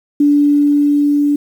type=tone with level ramp; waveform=sine; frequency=290 Hz; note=D4; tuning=22 cents flat; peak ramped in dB=-7 to -10 dBFS; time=0.2-1.36 s; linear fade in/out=5 ms; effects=7-bit